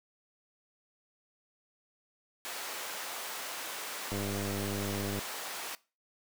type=high-pass noise; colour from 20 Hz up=pink; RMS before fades=-40 dBFS; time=2.45-5.75 s; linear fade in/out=0 ms; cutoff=630 Hz; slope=12 dB/octave
type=click train; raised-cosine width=2 ms; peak=-24 dBFS; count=108; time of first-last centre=4.12-5.19 s; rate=100 Hz
effects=noise-tail reverb RT60 0.3 s tail -20 dB re dry